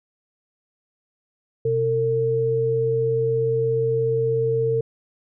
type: tone pair together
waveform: sine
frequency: 126.51 / 452.8 Hz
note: B2 / A4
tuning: +42 / +50 cents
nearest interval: octave + minor seventh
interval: 2208 cents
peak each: -25 / -19 dBFS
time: 1.65-4.81 s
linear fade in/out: 5 ms
effects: none